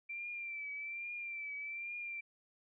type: tone with vibrato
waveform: sine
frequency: 2349 Hz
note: D7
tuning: in tune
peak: -40 dBFS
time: 0.09-2.21 s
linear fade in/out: 10 ms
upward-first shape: triangle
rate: 1.2 Hz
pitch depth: 57 cents each way
effects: none